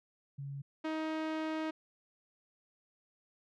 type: tone pair in turn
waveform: sine / sawtooth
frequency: 139.5 / 315.1 Hz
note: C#3 / D#4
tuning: +11 / +22 cents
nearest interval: octave + major second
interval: 1411 cents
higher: second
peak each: -39 / -30 dBFS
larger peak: second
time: 0.38-0.62 / 0.84-1.71 s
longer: second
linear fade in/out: 10 ms
effects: low-pass 3000 Hz 12 dB/octave